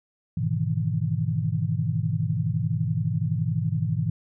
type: chord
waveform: sine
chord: E major seventh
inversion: first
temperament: equal with one note detuned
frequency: 103.83 / 123.47 / 152.98 / 164.81 Hz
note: G#2 / B2 / D#3 / E3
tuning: 0 / 0 / -29 / 0 cents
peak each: -28 dBFS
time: 0.37-4.1 s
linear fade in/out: 5 ms
effects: none